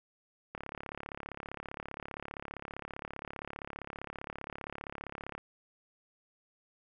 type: click train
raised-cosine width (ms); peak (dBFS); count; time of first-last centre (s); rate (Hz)
0.5; -25; 171; 0.55-5.38; 35.2
effects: none